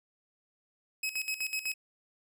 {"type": "tone with tremolo", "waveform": "sawtooth", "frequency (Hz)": 2556, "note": "D#7", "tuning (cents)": 46, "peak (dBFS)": -27, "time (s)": [1.03, 1.74], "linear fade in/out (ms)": 5, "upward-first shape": "square", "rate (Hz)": 8, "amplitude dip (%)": 75, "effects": []}